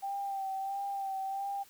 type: tone with vibrato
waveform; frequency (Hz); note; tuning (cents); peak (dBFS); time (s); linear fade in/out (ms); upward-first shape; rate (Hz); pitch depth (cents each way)
sine; 784; G5; 0; -33; 0.02-1.64; 20; sine; 1.5; 31
effects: white hiss -59 dBFS RMS until 1.69 s